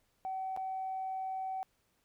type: tone with dropouts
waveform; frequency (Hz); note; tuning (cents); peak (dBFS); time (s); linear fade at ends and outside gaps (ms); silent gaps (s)
sine; 760; F#5; +46; -34; 0.25-1.63; 0; 0.564-0.573
effects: tanh soft clip ceiling -30 dBFS + pink hiss -75 dBFS RMS until 2.04 s

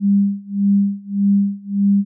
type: tone with tremolo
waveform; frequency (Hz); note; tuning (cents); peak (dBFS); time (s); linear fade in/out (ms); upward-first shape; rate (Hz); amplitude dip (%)
sine; 200; G3; +35; -10; 0-2.05; 50; sine; 1.7; 95
effects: none

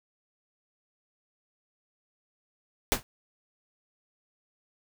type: noise with exponential decay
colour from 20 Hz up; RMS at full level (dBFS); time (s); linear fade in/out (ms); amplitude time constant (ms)
pink; -19; 2.92-3.03; 0; 23
effects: none

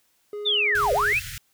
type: tone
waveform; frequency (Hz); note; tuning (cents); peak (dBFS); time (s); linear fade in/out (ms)
triangle; 415.3; G#4; 0; -28; 0.33-1.13; 2
type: linear two-way sweep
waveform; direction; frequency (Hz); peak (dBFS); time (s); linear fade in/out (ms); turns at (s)
sine; down then up; 3700 to 462.4 to 2721; -19; 0.45-1.2; 20; 0.93
type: band-stop noise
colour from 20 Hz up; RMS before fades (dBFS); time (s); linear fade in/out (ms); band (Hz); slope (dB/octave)
pink; -35; 0.75-1.38; 2; 150 to 1400; 96
effects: white hiss -66 dBFS RMS until 1.53 s

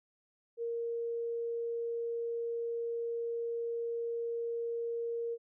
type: tone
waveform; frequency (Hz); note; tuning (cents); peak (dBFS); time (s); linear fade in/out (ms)
sine; 466.2; A#4; 0; -33; 0.57-5.38; 50
effects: none

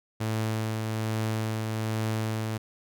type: tone with tremolo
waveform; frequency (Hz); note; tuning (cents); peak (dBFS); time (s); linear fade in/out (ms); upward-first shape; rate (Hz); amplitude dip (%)
sawtooth; 110; A2; 0; -22; 0.2-2.58; 10; triangle; 1.2; 30
effects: none

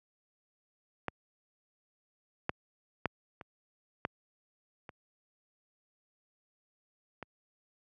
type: clicks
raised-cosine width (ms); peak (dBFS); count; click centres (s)
0.5; -17 / -14 / -14 / -29 / -16 / -29 / -26; 7; 1.083 / 2.494 / 3.057 / 3.412 / 4.051 / 4.892 / 7.227
effects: high-pass 80 Hz 12 dB/octave

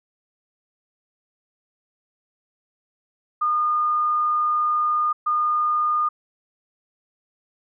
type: tone bursts at uneven times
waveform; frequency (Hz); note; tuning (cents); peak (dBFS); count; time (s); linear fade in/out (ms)
sine; 1219; D#6; -36; -18; 2; 3.41-5.13 / 5.26-6.09; 10
effects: none

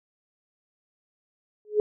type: tone with exponential growth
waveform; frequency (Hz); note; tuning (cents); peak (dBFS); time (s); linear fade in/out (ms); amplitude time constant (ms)
sine; 421.3; G#4; +25; -14; 1.65-1.8; 1; 31
effects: none

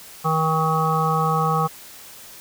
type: harmonic tone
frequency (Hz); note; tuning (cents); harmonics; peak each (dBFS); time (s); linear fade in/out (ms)
159.2; D#3; +40; 1 / 3 / 5 / 7 / 8; -22 / -27 / -24 / -23 / -25; 0.24-1.68; 20
effects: white hiss -42 dBFS RMS until 2.4 s

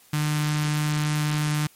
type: tone with notch filter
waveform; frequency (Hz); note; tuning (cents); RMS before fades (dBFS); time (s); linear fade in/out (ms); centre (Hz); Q
sawtooth; 150.6; D3; +44; -24; 0.13-1.67; 5; 510; 0.51
effects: white hiss -55 dBFS RMS until 1.75 s + MP3 64 kbps

